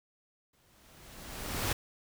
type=noise with exponential growth; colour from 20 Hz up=pink; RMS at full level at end=-30 dBFS; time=0.53-1.73 s; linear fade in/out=5 ms; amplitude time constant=260 ms; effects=none